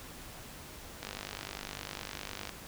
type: click train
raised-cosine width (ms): 0.2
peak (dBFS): -21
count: 74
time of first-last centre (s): 1.03-2.493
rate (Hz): 49.9
effects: pink hiss -48 dBFS RMS until 2.67 s